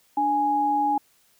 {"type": "tone pair together", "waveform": "sine", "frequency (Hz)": [293.7, 830.6], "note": ["D4", "G#5"], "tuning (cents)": [0, 0], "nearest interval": "octave + tritone", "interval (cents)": 1800, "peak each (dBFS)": [-28, -20], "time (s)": [0.17, 0.98], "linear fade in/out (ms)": 5, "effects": ["white hiss -62 dBFS RMS until 1.39 s"]}